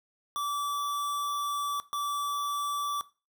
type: tone bursts at uneven times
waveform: square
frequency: 1157 Hz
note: D6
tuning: 26 cents flat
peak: -30 dBFS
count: 2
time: 0.36-1.8 / 1.93-3.01 s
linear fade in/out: 0 ms
effects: noise-tail reverb RT60 0.3 s tail -17 dB re dry